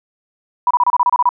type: tone bursts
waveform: sine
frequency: 980 Hz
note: B5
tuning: 14 cents flat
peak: -9 dBFS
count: 10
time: 0.67-1.291 s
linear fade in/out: 2 ms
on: 36 ms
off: 29 ms
effects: none